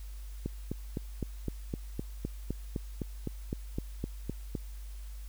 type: click train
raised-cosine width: 3 ms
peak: -20 dBFS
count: 17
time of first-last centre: 0.46-4.552 s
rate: 3.91 Hz
effects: added 50 Hz sine -40 dBFS peak until 5.28 s + white hiss -58 dBFS RMS until 5.28 s